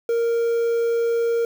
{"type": "tone with quantisation", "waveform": "triangle", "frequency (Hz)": 465.4, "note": "A#4", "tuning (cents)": -3, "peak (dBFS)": -16, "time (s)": [0.09, 1.45], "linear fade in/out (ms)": 2, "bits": 7, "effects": []}